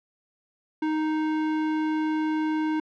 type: tone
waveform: square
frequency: 311.1 Hz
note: D#4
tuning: in tune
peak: -24 dBFS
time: 0.82-2.8 s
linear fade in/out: 5 ms
effects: low-pass 2000 Hz 12 dB/octave